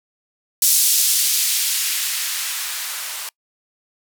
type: noise with band-pass filter sweep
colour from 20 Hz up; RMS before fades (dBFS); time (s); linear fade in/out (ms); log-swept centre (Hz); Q
violet; -20; 0.62-3.29; 2; 6000 to 840; 0.8
effects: noise-tail reverb RT60 0.1 s tail -26 dB re dry